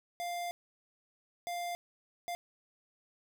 square tone bursts at uneven times, 698.5 Hz, F5, in tune, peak -36 dBFS, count 3, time 0.2-0.51 / 1.47-1.75 / 2.28-2.35 s, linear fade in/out 0 ms, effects 13-bit

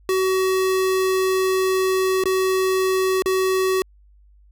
square tone with dropouts, 376.9 Hz, F#4, 32 cents sharp, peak -18 dBFS, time 0.09-3.82 s, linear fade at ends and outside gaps 1 ms, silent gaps 2.238-2.256 / 3.222-3.259 s, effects added 50 Hz sine -49 dBFS peak until 4.51 s

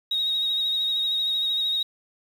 sine tone with vibrato, 3769 Hz, A#7, 18 cents sharp, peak -21 dBFS, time 0.11-1.83 s, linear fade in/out 5 ms, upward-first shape sine, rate 13 Hz, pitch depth 28 cents each way, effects tanh soft clip ceiling -17 dBFS + 8-bit

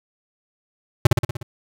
square tone with echo, 119.4 Hz, A#2, 42 cents sharp, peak -7 dBFS, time 1.05-1.07 s, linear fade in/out 5 ms, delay 60 ms, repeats 6, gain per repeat -4 dB, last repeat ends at 1.43 s, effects none

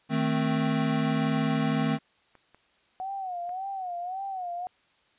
square chord, A diminished, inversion second, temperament equal, 155.56 / 220 / 261.6 Hz, Eb3 / A3 / C4, 0 / 0 / 0 cents, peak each -29 dBFS, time 0.09-1.99 s, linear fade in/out 50 ms
clicks, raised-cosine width 0.5 ms, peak -38 dBFS, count 7, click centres 1.561 / 1.673 / 1.864 / 1.986 / 2.353 / 2.546 / 3.493 s
sine tone with vibrato, 740 Hz, F#5, in tune, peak -31 dBFS, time 3-4.67 s, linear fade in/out 0 ms, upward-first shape sine, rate 1.8 Hz, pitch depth 110 cents each way
effects white hiss -65 dBFS RMS until 5.18 s + resampled to 8000 Hz

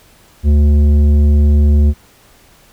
sine tone with tanh clipping, 73.42 Hz, D2, in tune, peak -8 dBFS, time 0.43-1.94 s, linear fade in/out 50 ms, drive 10 dB, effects pink hiss -47 dBFS RMS until 2.72 s

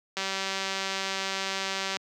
click train, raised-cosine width 0.2 ms, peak -13 dBFS, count 348, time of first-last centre 0.17-1.968 s, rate 193 Hz, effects high-pass 200 Hz 12 dB/octave

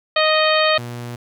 harmonic tone, 622.3 Hz, D#5, in tune, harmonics 1 / 2 / 3 / 4 / 5 / 6 / 7, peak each -17 / -20 / -22 / -23 / -24 / -25 / -25 dBFS, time 0.16-0.78 s, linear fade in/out 5 ms
sawtooth tone, 120.3 Hz, B2, 45 cents flat, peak -24 dBFS, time 0.78-1.16 s, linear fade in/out 5 ms
effects none

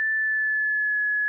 sine tone with pitch glide, 1760 to 1696.1 Hz, A6 to G#6, 0 to +36 cents, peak -21 dBFS, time 0-1.28 s, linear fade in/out 0 ms, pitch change -64 cents, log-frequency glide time 0.13-1 s, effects none

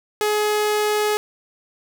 sawtooth tone, 421.6 Hz, G#4, 26 cents sharp, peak -14 dBFS, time 0.21-1.17 s, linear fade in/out 0 ms, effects none

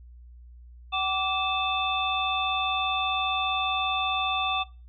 sine tone cluster, 759 / 1164 / 2622 / 3557 Hz, F#5 / D6 / E7 / A7, +44 / -16 / -10 / +18 cents, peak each -30 dBFS, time 0.92-4.64 s, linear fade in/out 20 ms, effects noise-tail reverb RT60 0.3 s tail -19 dB re dry + added 60 Hz sine -45 dBFS peak until 4.88 s

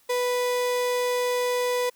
35% pulse tone, 493.7 Hz, B4, 1 cent flat, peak -21 dBFS, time 0.09-1.9 s, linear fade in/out 10 ms, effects white hiss -61 dBFS RMS until 1.95 s

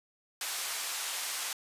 white band-pass noise, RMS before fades -36 dBFS, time 0.41-1.53 s, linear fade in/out 2 ms, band 760 to 9900 Hz, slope 12 dB/octave, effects resampled to 32000 Hz

